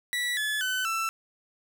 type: tone with pitch steps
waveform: 30% pulse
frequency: 1951 / 1718.2 / 1513.1 / 1332.6 Hz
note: B6 / A6 / F#6 / E6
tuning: -22 / -42 / +38 / +18 cents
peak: -24 dBFS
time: 0.13-1.09 s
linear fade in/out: 0 ms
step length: 240 ms
effects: none